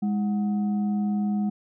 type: tone with frequency modulation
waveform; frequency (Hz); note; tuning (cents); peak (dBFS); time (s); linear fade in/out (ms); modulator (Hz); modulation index
sine; 205.9; G#3; -15; -22; 0.02-1.5; 10; 530; 0.31
effects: none